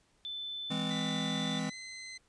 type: tone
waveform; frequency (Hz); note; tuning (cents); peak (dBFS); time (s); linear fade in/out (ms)
sine; 3520; A7; 0; -37; 0.25-1.59; 0
type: chord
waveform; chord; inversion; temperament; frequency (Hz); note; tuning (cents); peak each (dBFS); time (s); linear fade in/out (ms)
square; E augmented; none; just; 164.81 / 206 / 257.5; E3 / G#3 / B#3; 0 / -14 / -28; -38; 0.7-1.7; 10
type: tone with pitch glide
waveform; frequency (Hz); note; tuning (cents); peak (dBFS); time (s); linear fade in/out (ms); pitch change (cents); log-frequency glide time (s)
20% pulse; 1982 to 2053; B6 to C7; +6 to -33; -38; 0.9-2.18; 10; +61; 1.68-1.74
effects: pink hiss -70 dBFS RMS until 2.28 s + resampled to 22050 Hz